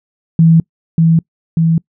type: tone with echo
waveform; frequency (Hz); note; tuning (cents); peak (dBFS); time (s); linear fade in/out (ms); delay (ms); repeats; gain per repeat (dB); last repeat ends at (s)
sine; 163.9; E3; -10; -4; 0.39-0.6; 2; 590; 2; -2; 1.78
effects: noise-tail reverb RT60 0.1 s tail -25 dB re dry